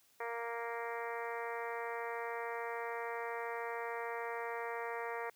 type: harmonic tone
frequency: 233.1 Hz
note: A#3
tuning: in tune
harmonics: 2 / 3 / 4 / 5 / 6 / 7 / 8 / 9 / 10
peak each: -42 / -46 / -44 / -48 / -50 / -52 / -47 / -51 / -54 dBFS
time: 0.2-5.3 s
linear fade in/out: 5 ms
effects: white hiss -69 dBFS RMS until 5.35 s + high-pass 80 Hz 12 dB/octave